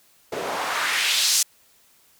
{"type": "noise with band-pass filter sweep", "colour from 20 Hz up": "white", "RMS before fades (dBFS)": -23, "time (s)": [0.32, 1.43], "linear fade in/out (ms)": 5, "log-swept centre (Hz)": [400, 6900], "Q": 1.5, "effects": ["white hiss -58 dBFS RMS until 2.19 s"]}